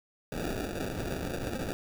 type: noise with sample-and-hold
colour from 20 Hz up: white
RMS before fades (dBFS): -34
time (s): 0.32-1.73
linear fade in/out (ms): 0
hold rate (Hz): 1050
effects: none